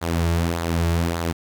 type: tone with flanger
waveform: sawtooth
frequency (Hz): 84.2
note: E2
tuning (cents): +37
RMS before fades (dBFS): -22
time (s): 0.01-1.33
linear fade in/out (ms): 20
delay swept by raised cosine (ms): 0.35 to 4.05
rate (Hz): 1.7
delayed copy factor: -0.55
effects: 9-bit